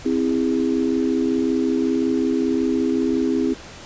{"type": "chord", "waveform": "sine", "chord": "C augmented", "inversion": "none", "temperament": "just", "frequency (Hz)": [261.6, 327, 408.8], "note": ["C4", "E4", "G#4"], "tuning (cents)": [0, -14, -27], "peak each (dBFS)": [-20, -22, -24], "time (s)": [0.05, 3.54], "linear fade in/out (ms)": 10, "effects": ["pink hiss -39 dBFS RMS until 3.85 s", "resampled to 16000 Hz"]}